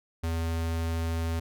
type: tone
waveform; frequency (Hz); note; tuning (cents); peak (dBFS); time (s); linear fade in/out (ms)
square; 82.41; E2; 0; -28; 0.23-1.4; 10
effects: none